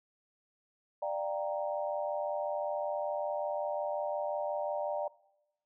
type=chord; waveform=sine; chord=G minor seventh; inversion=second; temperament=equal with one note detuned; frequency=592.8 / 698.5 / 784 / 932.3 Hz; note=D5 / F5 / G5 / Bb5; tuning=+16 / 0 / 0 / 0 cents; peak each=-34 / -40 / -39 / -40 dBFS; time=1.02-5.08 s; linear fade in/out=5 ms; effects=noise-tail reverb RT60 0.9 s tail -22 dB re dry